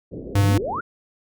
white low-pass noise, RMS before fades -34 dBFS, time 0.11-0.81 s, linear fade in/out 20 ms, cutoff 520 Hz, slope 48 dB/octave
square tone, 100 Hz, G2, 35 cents sharp, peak -16 dBFS, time 0.35-0.58 s, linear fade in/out 5 ms
sine exponential sweep, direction up, 94.2 to 1495 Hz, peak -24 dBFS, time 0.38-0.81 s, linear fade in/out 10 ms
effects none

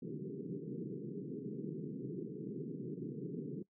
pink band-pass noise, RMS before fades -43 dBFS, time 0.02-3.63 s, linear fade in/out 10 ms, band 130 to 450 Hz, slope 96 dB/octave, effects noise-tail reverb RT60 0.1 s tail -21 dB re dry

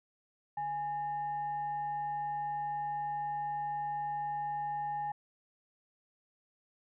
sine tone with frequency modulation, 830 Hz, G#5, 1 cent flat, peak -33 dBFS, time 0.57-5.12 s, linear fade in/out 5 ms, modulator 976 Hz, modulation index 0.26, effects none

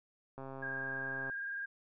click train, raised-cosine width 1 ms, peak -32 dBFS, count 124, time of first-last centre 0.38-1.298 s, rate 134 Hz
sine tone with vibrato, 1614 Hz, G#6, 50 cents flat, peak -37 dBFS, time 0.62-1.66 s, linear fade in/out 10 ms, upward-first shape square, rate 20 Hz, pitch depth 24 cents each way
effects none

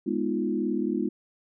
sine chord, F half-diminished seventh, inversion first, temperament equal, 207.7 / 246.9 / 311.1 / 349.2 Hz, Ab3 / Cb4 / Eb4 / F4, 0 / 0 / 0 / 0 cents, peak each -30 dBFS, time 0.06-1.09 s, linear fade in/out 10 ms, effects none

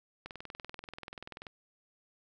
click train, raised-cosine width 0.3 ms, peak -27 dBFS, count 26, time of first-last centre 0.26-1.468 s, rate 20.7 Hz, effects none

